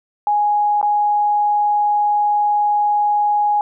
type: tone with dropouts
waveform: sine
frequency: 830.6 Hz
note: G#5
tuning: in tune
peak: -13 dBFS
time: 0.27-3.61 s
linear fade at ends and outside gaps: 1 ms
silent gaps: 0.814-0.828 s
effects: none